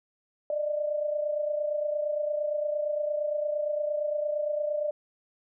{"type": "tone pair together", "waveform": "sine", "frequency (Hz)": [593.6, 622.3], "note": ["D5", "D#5"], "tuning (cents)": [18, 0], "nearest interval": "minor second", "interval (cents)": 82, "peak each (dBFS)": [-27, -34], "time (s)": [0.5, 4.91], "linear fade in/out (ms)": 2, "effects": []}